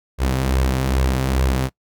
sawtooth tone with flanger, 65.41 Hz, C2, in tune, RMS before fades -19 dBFS, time 0.18-1.7 s, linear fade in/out 50 ms, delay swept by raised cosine 1.8 to 7.5 ms, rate 2.4 Hz, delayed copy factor +0.5, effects noise-tail reverb RT60 0.1 s tail -22 dB re dry

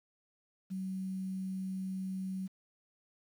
sine tone with quantisation, 188.9 Hz, F#3, 36 cents sharp, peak -35 dBFS, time 0.7-2.48 s, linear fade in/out 20 ms, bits 10, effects none

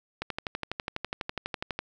click train, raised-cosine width 0.3 ms, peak -15 dBFS, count 20, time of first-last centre 0.22-1.79 s, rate 12.1 Hz, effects none

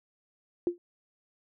sine tone with exponential decay, 348.8 Hz, F4, 2 cents flat, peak -20 dBFS, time 0.67-0.78 s, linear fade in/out 1 ms, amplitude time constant 23 ms, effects none

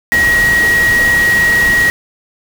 sine tone in noise, 1900 Hz, A#6, 33 cents sharp, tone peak -8 dBFS, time 0.12-1.9 s, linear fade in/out 0 ms, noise pink, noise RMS -20 dBFS, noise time 0.12-1.9 s, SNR +9 dB, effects none

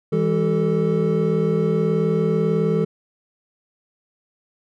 triangle tone cluster, 162.6 / 202.3 / 382.4 / 440.8 Hz, E3 / G#3 / G4 / A4, -23 / -45 / -43 / +3 cents, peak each -19 / -22 / -24 / -19 dBFS, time 0.12-2.85 s, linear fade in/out 10 ms, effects none

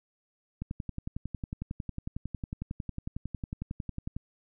click train, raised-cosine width 5 ms, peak -22 dBFS, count 40, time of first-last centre 0.62-4.165 s, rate 11 Hz, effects none

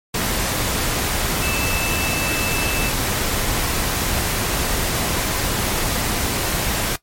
sine tone in noise, 2637 Hz, E7, in tune, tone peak -25 dBFS, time 1.42-2.89 s, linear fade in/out 5 ms, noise pink, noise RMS -21 dBFS, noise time 0.14-6.96 s, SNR -7 dB, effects noise-tail reverb RT60 0.1 s tail -17 dB re dry + MP3 64 kbps

